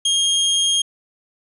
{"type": "tone", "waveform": "sawtooth", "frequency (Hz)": 3238, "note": "G#7", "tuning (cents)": -45, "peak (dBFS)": -12, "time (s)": [0.05, 0.82], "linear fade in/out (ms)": 5, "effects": ["resampled to 24000 Hz"]}